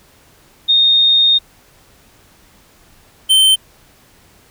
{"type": "tone pair in turn", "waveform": ["sine", "square"], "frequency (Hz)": [3688, 3101], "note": ["A#7", "G7"], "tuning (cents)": [-19, -19], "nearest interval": "minor third", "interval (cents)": 300, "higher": "first", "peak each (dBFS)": -8, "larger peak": "neither", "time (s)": [[0.68, 1.39], [3.29, 3.56]], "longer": "first", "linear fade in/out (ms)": 20, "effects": ["pink hiss -49 dBFS RMS until 4.5 s"]}